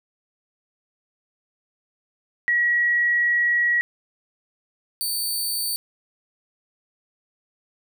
sine / 15% pulse tone pair in turn, 1916 / 4557 Hz, A#6 / C#8, +47 / +47 cents, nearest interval octave + minor third, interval 1500 cents, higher second, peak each -17 dBFS, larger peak neither, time 2.48-3.81 / 5.01-5.76 s, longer first, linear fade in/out 0 ms, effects none

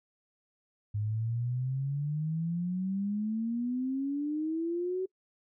sine exponential sweep, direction up, 102.9 to 379.5 Hz, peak -29 dBFS, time 0.94-5.06 s, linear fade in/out 10 ms, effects noise-tail reverb RT60 0.1 s tail -24 dB re dry

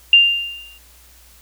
sine tone with exponential decay, 2793 Hz, F7, 1 cent flat, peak -4 dBFS, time 0.13-0.78 s, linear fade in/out 2 ms, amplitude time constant 140 ms, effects added 60 Hz sine -49 dBFS peak until 1.41 s + white hiss -49 dBFS RMS until 1.41 s

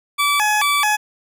20% pulse tone with vibrato, 987.8 Hz, B5, in tune, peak -10 dBFS, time 0.18-0.97 s, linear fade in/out 20 ms, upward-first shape square, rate 2.3 Hz, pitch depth 270 cents each way, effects none

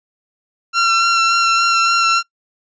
sawtooth tone with vibrato, 1361 Hz, F6, 45 cents flat, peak -8 dBFS, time 0.73-2.23 s, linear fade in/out 50 ms, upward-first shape sine, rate 3.5 Hz, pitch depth 16 cents each way, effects noise-tail reverb RT60 0.1 s tail -23 dB re dry + resampled to 16000 Hz

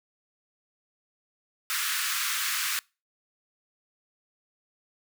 pink high-pass noise, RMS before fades -29 dBFS, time 1.7-2.79 s, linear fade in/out 0 ms, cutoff 1200 Hz, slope 48 dB/octave, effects noise-tail reverb RT60 0.3 s tail -26 dB re dry

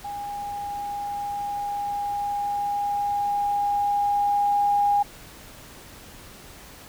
sine tone with level ramp, 815 Hz, G#5, 33 cents flat, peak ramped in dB -30 to -17 dBFS, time 0.04-5.03 s, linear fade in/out 10 ms, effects pink hiss -45 dBFS RMS until 6.88 s

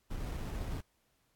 brown noise with sample-and-hold, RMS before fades -38 dBFS, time 0.1-0.81 s, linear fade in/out 10 ms, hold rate 4410 Hz, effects pink hiss -75 dBFS RMS until 1.35 s + AAC 64 kbps

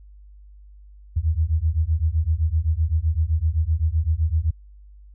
sine beating tone pair, 76.1 / 83.9 Hz, D#2 / E2, -38 / +31 cents, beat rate 7.8 Hz, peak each -21 dBFS, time 1.16-4.51 s, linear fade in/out 10 ms, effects added 50 Hz sine -43 dBFS peak until 5.14 s

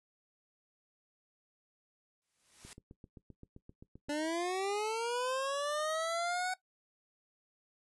white noise with exponential growth, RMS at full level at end -48 dBFS, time 2.22-2.73 s, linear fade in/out 0 ms, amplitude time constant 110 ms
click train, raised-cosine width 3 ms, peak -38 dBFS, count 12, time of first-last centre 2.65-4.086 s, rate 7.66 Hz
25% pulse linear sweep, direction up, 288.2 to 747 Hz, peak -29 dBFS, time 4.09-6.54 s, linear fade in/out 5 ms
effects noise-tail reverb RT60 0.1 s tail -17 dB re dry + resampled to 24000 Hz

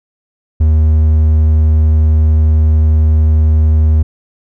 triangle tone, 77.78 Hz, D#2, in tune, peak -4 dBFS, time 0.6-4.03 s, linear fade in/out 10 ms, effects none

